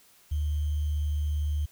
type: tone with sample-and-hold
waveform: sine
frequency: 74.8 Hz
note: D2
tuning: 32 cents sharp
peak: -25 dBFS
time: 0.31-1.66 s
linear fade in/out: 10 ms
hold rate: 3150 Hz
effects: white hiss -59 dBFS RMS until 1.71 s